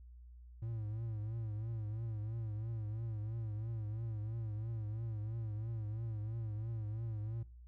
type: tone with vibrato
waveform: triangle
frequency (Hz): 110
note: A2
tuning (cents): 0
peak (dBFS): -36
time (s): 0.62-7.43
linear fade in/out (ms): 5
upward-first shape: triangle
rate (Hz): 3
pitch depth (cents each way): 100
effects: noise-tail reverb RT60 0.4 s tail -20 dB re dry + added 60 Hz sine -52 dBFS peak until 7.67 s